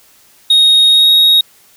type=tone with pitch glide; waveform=triangle; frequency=3738 to 3766 Hz; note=A#7 to A#7; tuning=+4 to +17 cents; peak=-4 dBFS; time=0.5-1.41 s; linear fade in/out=5 ms; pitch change=+13 cents; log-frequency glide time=0.88-1.11 s; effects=white hiss -47 dBFS RMS until 1.76 s